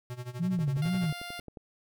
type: tone with tremolo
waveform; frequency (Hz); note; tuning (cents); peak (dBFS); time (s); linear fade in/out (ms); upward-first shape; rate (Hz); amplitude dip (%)
square; 123.47; B2; 0; -35; 0.1-1.1; 0; sine; 12; 85
type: tone with vibrato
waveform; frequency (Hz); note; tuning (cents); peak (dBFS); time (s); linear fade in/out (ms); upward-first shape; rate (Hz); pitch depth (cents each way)
sine; 159.7; D#3; +45; -26; 0.39-1.13; 20; sine; 2.2; 270
type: click train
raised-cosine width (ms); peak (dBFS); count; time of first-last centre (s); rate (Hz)
2; -30; 12; 0.59-1.572; 11.2
type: tone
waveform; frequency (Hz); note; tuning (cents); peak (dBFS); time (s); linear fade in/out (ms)
10% pulse; 700; F5; +4; -30; 0.82-1.4; 2
effects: none